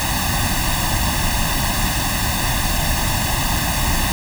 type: noise with comb filter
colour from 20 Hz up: pink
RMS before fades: -19 dBFS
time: 0-4.12 s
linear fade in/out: 0 ms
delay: 1.1 ms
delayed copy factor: +0.95
effects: none